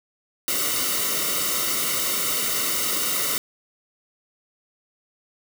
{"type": "noise with comb filter", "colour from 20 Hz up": "white", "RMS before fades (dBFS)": -24, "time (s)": [0.48, 3.38], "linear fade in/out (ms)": 0, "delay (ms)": 1.2, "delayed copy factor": -0.8, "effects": []}